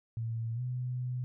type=tone with pitch glide; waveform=sine; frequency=114.2 to 125.26 Hz; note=A#2 to B2; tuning=-35 to +25 cents; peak=-32 dBFS; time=0.17-1.24 s; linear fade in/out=0 ms; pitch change=+160 cents; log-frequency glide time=0.54-0.61 s; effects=none